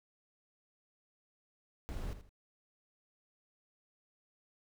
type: noise with echo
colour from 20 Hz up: brown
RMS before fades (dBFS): -39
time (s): 1.89-2.13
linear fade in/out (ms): 0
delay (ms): 81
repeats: 2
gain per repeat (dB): -11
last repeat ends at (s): 2.292
effects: none